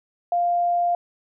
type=tone; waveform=sine; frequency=698.5 Hz; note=F5; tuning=in tune; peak=-18 dBFS; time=0.32-0.95 s; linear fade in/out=2 ms; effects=none